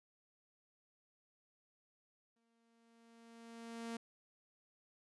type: tone with exponential growth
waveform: sawtooth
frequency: 230.6 Hz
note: A#3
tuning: 19 cents flat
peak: -37 dBFS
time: 2.36-3.97 s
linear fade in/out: 5 ms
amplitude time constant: 350 ms
effects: resampled to 24000 Hz